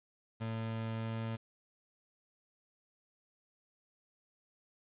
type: tone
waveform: 30% pulse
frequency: 112.6 Hz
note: A2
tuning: 40 cents sharp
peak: -33 dBFS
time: 0.4-1.37 s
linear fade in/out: 20 ms
effects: resampled to 8000 Hz + 10-bit